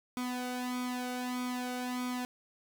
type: tone with flanger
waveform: sawtooth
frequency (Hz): 249.4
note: B3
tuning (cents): +17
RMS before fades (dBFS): -36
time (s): 0.17-2.25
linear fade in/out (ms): 0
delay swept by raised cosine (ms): 0.87 to 1.37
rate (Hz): 1.6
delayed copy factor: +0.8
effects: none